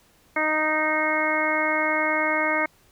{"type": "harmonic tone", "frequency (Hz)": 309.7, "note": "D#4", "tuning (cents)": -8, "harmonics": [1, 2, 3, 4, 5, 6, 7], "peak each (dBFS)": [-30, -27, -29, -29, -30, -30, -25], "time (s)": [0.36, 2.66], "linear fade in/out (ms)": 5, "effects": ["pink hiss -59 dBFS RMS until 2.91 s"]}